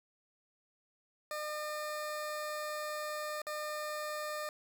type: tone with dropouts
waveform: 20% pulse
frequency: 605 Hz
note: D#5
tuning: 49 cents flat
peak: -32 dBFS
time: 1.31-4.49 s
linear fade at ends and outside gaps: 1 ms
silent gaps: 3.418-3.468 s
effects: none